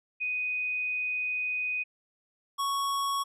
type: tone pair in turn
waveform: sine / square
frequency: 2493 / 1110.5 Hz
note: D#7 / C#6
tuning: +3 / +3 cents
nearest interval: octave + major second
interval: 1400 cents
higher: first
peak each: -28 / -28 dBFS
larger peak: neither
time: 0.2-1.84 / 2.58-3.24 s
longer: first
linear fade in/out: 20 ms
effects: resampled to 32000 Hz